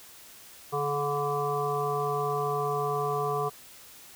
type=harmonic tone with a mistuned harmonic; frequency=145 Hz; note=D3; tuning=22 cents flat; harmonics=1 / 3 / 5 / 7 / 8; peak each=-35 / -30 / -33 / -35 / -32 dBFS; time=0.72-3.5 s; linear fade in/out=20 ms; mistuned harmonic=3; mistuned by=-23 cents; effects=white hiss -50 dBFS RMS until 4.15 s